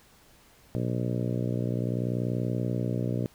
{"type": "harmonic tone", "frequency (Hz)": 60.6, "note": "B1", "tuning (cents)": -32, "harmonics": [2, 3, 4, 5, 6, 7, 8, 9, 10], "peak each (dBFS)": [-29, -33, -35, -37, -39, -40, -41, -42, -43], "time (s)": [0.75, 3.26], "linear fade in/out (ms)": 0, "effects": ["pink hiss -58 dBFS RMS until 3.34 s"]}